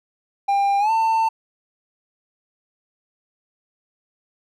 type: tone with pitch glide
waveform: triangle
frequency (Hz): 798 to 895.7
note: G5 to A5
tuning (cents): +31 to +31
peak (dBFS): -14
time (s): 0.48-1.29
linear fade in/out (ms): 10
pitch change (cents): +200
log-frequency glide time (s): 0.79-0.91
effects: none